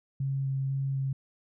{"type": "tone with vibrato", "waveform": "sine", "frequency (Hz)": 135.6, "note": "C#3", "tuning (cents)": -38, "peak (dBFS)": -27, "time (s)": [0.2, 1.13], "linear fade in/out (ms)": 5, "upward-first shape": "square", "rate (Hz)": 2, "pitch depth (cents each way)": 8, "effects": []}